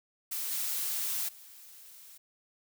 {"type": "noise with level steps", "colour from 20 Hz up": "blue", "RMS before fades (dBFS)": [-35, -33, -52], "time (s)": [0.31, 2.18], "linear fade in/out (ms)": 10, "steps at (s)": [0.51, 1.28], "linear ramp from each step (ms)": 10, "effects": []}